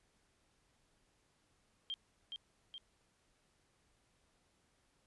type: tone with echo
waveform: sine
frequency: 3184 Hz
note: G7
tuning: 26 cents sharp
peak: -38 dBFS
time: 1.9-1.94 s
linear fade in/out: 0 ms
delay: 420 ms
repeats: 2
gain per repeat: -4 dB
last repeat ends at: 2.78 s
effects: pink hiss -75 dBFS RMS until 5.06 s + resampled to 24000 Hz